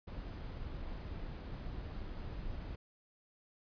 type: noise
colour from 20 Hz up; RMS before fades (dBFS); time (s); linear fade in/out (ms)
brown; -43; 0.07-2.76; 10
effects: resampled to 11025 Hz